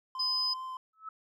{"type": "tone with vibrato", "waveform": "triangle", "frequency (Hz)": 1035, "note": "C6", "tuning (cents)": -19, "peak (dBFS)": -35, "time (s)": [0.15, 0.77], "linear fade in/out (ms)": 2, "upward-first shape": "triangle", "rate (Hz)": 4.6, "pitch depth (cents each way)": 9}
{"type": "tone", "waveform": "sine", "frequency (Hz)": 5020, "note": "D#8", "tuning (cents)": 15, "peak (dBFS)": -27, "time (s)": [0.19, 0.54], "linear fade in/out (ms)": 10}
{"type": "tone with exponential growth", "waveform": "sine", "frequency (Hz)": 1300, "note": "E6", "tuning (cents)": -24, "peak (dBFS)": -35, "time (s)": [0.93, 1.09], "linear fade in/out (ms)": 5, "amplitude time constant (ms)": 33}
{"effects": ["tanh soft clip ceiling -21 dBFS"]}